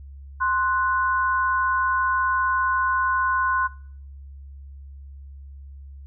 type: tone pair together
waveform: sine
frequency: 1046.5 / 1481.3 Hz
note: C6 / F#6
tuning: 0 / +2 cents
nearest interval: tritone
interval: 602 cents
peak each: -21 / -23 dBFS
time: 0.4-3.68 s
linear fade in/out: 20 ms
effects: noise-tail reverb RT60 0.6 s tail -22 dB re dry + added 69 Hz sine -38 dBFS peak until 6.06 s